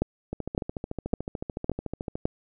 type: two click trains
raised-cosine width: 2 ms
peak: -18 / -10 dBFS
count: 26 / 5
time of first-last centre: 0.33-2.155 / 0.02-2.255 s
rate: 13.7 / 1.79 Hz
effects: none